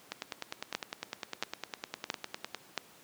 two click trains, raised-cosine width 0.2 ms, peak -13 / -18 dBFS, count 4 / 25, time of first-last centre 0.75-2.777 / 0.12-2.547 s, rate 1.48 / 9.89 Hz, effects pink hiss -57 dBFS RMS until 3.03 s + high-pass 200 Hz 12 dB/octave

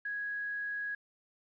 sine tone with quantisation, 1661.2 Hz, G#6, in tune, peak -34 dBFS, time 0.05-0.95 s, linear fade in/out 5 ms, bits 10, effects resampled to 11025 Hz

